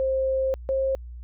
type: tone pair in turn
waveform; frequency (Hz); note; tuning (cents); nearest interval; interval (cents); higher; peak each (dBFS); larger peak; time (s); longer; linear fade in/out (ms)
sine; 529 / 534.2; C5 / C5; +19 / +36; unison; 17; second; -21; neither; 0-0.54 / 0.69-0.95; first; 0
effects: added 60 Hz sine -36 dBFS peak until 1.23 s